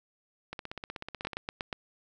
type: two click trains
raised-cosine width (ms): 0.3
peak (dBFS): -22 / -17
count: 14 / 5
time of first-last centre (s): 0.53-1.332 / 1.25-1.728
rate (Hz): 16.2 / 8.37
effects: none